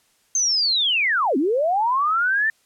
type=linear two-way sweep; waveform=sine; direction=down then up; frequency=6360 to 248.2 to 1810 Hz; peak=-17 dBFS; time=0.35-2.5 s; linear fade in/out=2 ms; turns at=1.37 s; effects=white hiss -62 dBFS RMS until 2.65 s + low-pass 11000 Hz 12 dB/octave